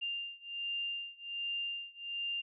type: beating tone pair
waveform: sine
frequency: 2794 / 2795.3 Hz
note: F7 / F7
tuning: 0 / +1 cents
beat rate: 1.3 Hz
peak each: -39 / -40 dBFS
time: 0.01-2.42 s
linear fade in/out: 20 ms
effects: none